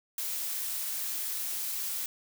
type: noise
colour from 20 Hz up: blue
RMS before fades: -34 dBFS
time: 0.18-2.06 s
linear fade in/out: 2 ms
effects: none